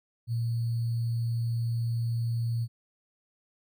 sine tone with sample-and-hold, 116.54 Hz, A#2, in tune, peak -26 dBFS, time 0.27-2.68 s, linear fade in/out 50 ms, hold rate 4410 Hz, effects none

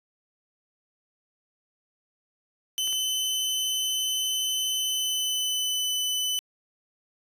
sawtooth tone with pitch glide, 3039 to 3006 Hz, F#7 to F#7, +46 to +27 cents, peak -22 dBFS, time 2.78-6.39 s, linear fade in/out 0 ms, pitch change -19 cents, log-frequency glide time 4.78-5.84 s
clicks, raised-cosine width 0.2 ms, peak -26 dBFS, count 2, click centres 2.875 / 2.928 s
effects resampled to 32000 Hz

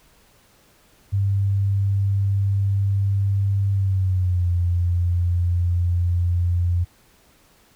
sine tone with pitch glide, 98.9 to 87.6 Hz, G2 to F2, +16 to +6 cents, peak -17 dBFS, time 1.12-6.85 s, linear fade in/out 20 ms, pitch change -210 cents, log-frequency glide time 3.71-4.5 s, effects pink hiss -56 dBFS RMS until 7.75 s

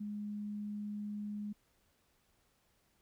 sine tone, 207.7 Hz, G#3, in tune, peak -38 dBFS, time 0-1.53 s, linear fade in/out 10 ms, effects pink hiss -74 dBFS RMS until 3.01 s

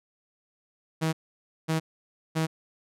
sawtooth tone bursts, 160 Hz, D#3, 49 cents sharp, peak -20 dBFS, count 3, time 1.01-2.47 s, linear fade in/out 20 ms, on 120 ms, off 550 ms, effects low-pass 12000 Hz 12 dB/octave

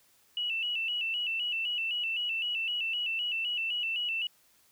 sine tone with vibrato, 2794 Hz, F7, in tune, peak -29 dBFS, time 0.37-4.27 s, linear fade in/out 2 ms, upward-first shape square, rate 3.9 Hz, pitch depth 76 cents each way, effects white hiss -65 dBFS RMS until 4.71 s

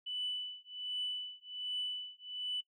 sine tone with tremolo, 2984 Hz, F#7, 14 cents sharp, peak -33 dBFS, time 0.06-2.61 s, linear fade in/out 10 ms, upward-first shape triangle, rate 1.3 Hz, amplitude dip 100%, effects noise-tail reverb RT60 0.1 s tail -19 dB re dry + tanh soft clip ceiling -29 dBFS

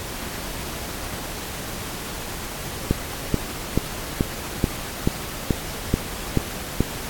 click train, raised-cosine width 3 ms, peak -4 dBFS, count 10, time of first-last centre 2.91-6.806 s, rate 2.31 Hz, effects pink hiss -32 dBFS RMS until 7.09 s + AAC 64 kbps

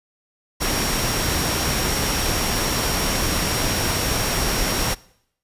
sine tone in noise, 5588 Hz, F8, in tune, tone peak -29 dBFS, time 0.6-4.95 s, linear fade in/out 20 ms, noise pink, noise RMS -22 dBFS, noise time 0.6-4.95 s, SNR -10 dB, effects noise-tail reverb RT60 0.7 s tail -22 dB re dry + resampled to 32000 Hz

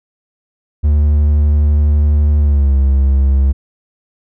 triangle tone with pitch glide, 74 to 67.86 Hz, D2 to C#2, +14 to -36 cents, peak -6 dBFS, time 0.83-3.53 s, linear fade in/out 20 ms, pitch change -150 cents, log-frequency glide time 2.39-2.76 s, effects none

